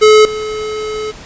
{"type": "tone with level steps", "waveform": "square", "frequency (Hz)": 429.4, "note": "A4", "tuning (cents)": -42, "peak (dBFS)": [-4, -19], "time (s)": [0.01, 1.12], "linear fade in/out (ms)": 20, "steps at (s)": 0.25, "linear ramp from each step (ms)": 2, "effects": ["pink hiss -34 dBFS RMS until 1.25 s", "resampled to 16000 Hz"]}